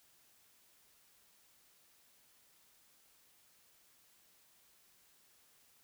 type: silence
effects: white hiss -68 dBFS RMS until 5.83 s